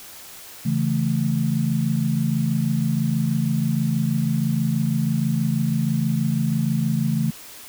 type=chord; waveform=sine; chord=A major; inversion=first; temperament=equal; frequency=138.59 / 164.81 / 220 Hz; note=C#3 / E3 / A3; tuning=0 / 0 / 0 cents; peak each=-23 dBFS; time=0.65-7.31 s; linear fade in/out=10 ms; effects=white hiss -41 dBFS RMS until 7.68 s